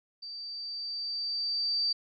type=tone with level ramp; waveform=sine; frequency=4644 Hz; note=D8; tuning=20 cents flat; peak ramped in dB=-39 to -25 dBFS; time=0.22-1.93 s; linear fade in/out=10 ms; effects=none